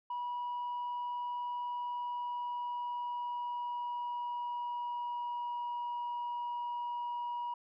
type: tone with pitch glide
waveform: sine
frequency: 972 to 961.9 Hz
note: B5 to B5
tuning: -28 to -46 cents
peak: -33 dBFS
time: 0.1-7.54 s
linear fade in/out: 5 ms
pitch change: -18 cents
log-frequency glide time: 1.65-5.75 s
effects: tanh soft clip ceiling -33 dBFS